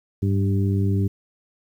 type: harmonic tone with a mistuned harmonic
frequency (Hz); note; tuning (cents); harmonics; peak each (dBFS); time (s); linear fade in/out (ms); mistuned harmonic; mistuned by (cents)
98; G2; 0; 1 / 2 / 3 / 4; -19 / -25 / -29 / -31; 0.22-1.08; 10; 1; +34
effects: 9-bit